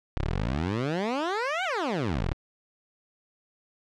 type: exponential two-way sweep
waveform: 15% pulse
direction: up then down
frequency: 30.67 to 784 to 30.96 Hz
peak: -20 dBFS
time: 0.17-2.33 s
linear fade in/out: 0 ms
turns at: 1.64 s
effects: low-pass 4000 Hz 12 dB/octave